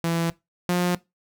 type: tone pair in turn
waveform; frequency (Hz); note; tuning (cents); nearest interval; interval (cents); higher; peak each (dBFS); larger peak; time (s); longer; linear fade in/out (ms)
sawtooth; 167.2 / 177.7; E3 / F3; +25 / +30; minor second; 105; second; -18 / -16; second; 0.04-0.3 / 0.69-0.95; neither; 0
effects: noise-tail reverb RT60 0.2 s tail -20 dB re dry